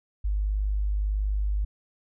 sine tone, 50.8 Hz, G#1, 38 cents flat, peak -23 dBFS, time 0.24-1.65 s, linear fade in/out 10 ms, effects none

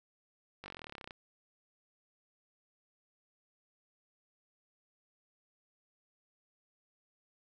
slowing click train, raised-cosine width 0.3 ms, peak -29 dBFS, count 19, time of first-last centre 0.64-1.108 s, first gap 20 ms, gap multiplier 1.03, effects none

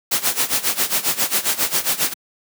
white noise with tremolo, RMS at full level -17 dBFS, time 0.11-2.14 s, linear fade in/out 10 ms, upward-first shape sine, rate 7.4 Hz, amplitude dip 85%, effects high-pass 150 Hz 12 dB/octave

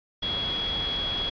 sine tone in noise, 3335 Hz, G#7, 7 cents sharp, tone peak -27 dBFS, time 0.22-1.3 s, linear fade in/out 10 ms, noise pink, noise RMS -34 dBFS, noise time 0.22-1.3 s, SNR +4 dB, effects resampled to 11025 Hz

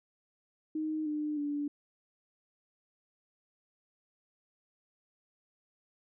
sine tone with pitch steps, 311.1 / 300.7 / 290.6 Hz, D#4 / D4 / D4, 0 / +41 / -18 cents, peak -31 dBFS, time 0.75-1.68 s, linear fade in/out 5 ms, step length 310 ms, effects none

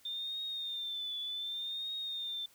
sine tone with vibrato, 3592 Hz, A7, 35 cents sharp, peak -36 dBFS, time 0.05-2.46 s, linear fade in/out 5 ms, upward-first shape triangle, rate 0.66 Hz, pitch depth 73 cents each way, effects white hiss -64 dBFS RMS until 2.54 s

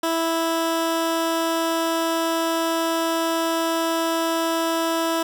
15% pulse tone, 329.1 Hz, E4, 3 cents flat, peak -14 dBFS, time 0.03-5.23 s, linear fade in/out 5 ms, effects none

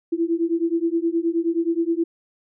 sine beating tone pair, 329.6 / 339.1 Hz, E4 / E4, 0 / +49 cents, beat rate 9.5 Hz, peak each -22 dBFS, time 0.12-2.04 s, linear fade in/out 10 ms, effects none

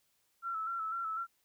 sine tone with vibrato, 1335 Hz, E6, 22 cents sharp, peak -34 dBFS, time 0.42-1.27 s, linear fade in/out 50 ms, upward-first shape square, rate 4 Hz, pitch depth 38 cents each way, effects white hiss -75 dBFS RMS until 1.44 s

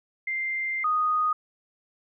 sine tone pair in turn, 2093 / 1241.1 Hz, C7 / D#6, 0 / -5 cents, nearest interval major sixth, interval 905 cents, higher first, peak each -26 / -21 dBFS, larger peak second, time 0.27-0.84 / 0.84-1.33 s, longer first, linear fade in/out 5 ms, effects none

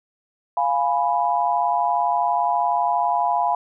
sine chord, F diminished, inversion none, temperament equal, 698.5 / 830.6 / 987.8 Hz, F5 / Ab5 / Cb6, 0 / 0 / 0 cents, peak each -22 dBFS, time 0.57-3.55 s, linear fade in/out 2 ms, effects none

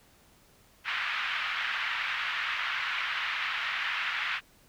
pink band-pass noise, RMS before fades -32 dBFS, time 0.84-4.41 s, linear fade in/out 50 ms, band 1300 to 3000 Hz, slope 24 dB/octave, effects pink hiss -61 dBFS RMS until 4.68 s

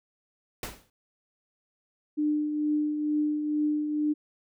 pink noise with exponential decay, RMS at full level -32 dBFS, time 0.63-0.9 s, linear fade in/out 2 ms, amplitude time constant 57 ms
sine tone with tremolo, 300 Hz, D4, 37 cents sharp, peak -22 dBFS, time 2.17-4.14 s, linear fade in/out 20 ms, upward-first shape triangle, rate 2.2 Hz, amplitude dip 50%
effects none

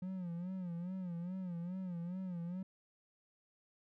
triangle tone with vibrato, 178.8 Hz, F3, 41 cents sharp, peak -37 dBFS, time 0.02-2.63 s, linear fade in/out 5 ms, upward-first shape sine, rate 2.4 Hz, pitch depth 100 cents each way, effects none

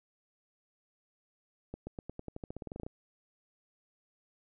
accelerating click train, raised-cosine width 2 ms, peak -27 dBFS, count 17, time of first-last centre 1.74-2.865 s, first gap 130 ms, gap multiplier 0.91, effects none

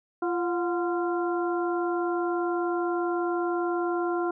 harmonic tone with a mistuned harmonic, 345.2 Hz, F4, 20 cents flat, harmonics 1 / 2 / 3 / 4, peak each -26 / -32 / -35 / -35 dBFS, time 0.22-4.31 s, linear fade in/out 5 ms, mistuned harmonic 2, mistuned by +71 cents, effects none

